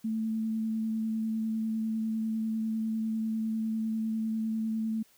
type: tone with vibrato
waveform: sine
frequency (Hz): 221.2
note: A3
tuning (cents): +9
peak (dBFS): -28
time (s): 0.04-5.03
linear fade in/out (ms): 10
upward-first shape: triangle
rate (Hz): 10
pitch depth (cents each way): 15
effects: white hiss -63 dBFS RMS until 5.17 s